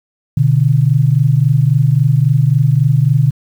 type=tone pair together; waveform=sine; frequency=124.43 / 148.1 Hz; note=B2 / D3; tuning=+13 / +15 cents; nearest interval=minor third; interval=302 cents; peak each=-11 dBFS; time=0.37-3.31 s; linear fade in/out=5 ms; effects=7-bit